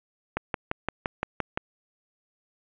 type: click train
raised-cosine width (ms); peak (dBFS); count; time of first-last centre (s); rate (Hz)
0.5; -11; 8; 0.37-1.575; 5.81
effects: resampled to 8000 Hz + 7-bit